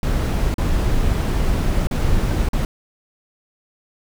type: noise with dropouts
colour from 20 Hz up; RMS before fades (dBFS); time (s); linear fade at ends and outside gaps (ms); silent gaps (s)
brown; -18; 0.03-2.65; 1; 0.542-0.582 / 1.871-1.911 / 2.488-2.532
effects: none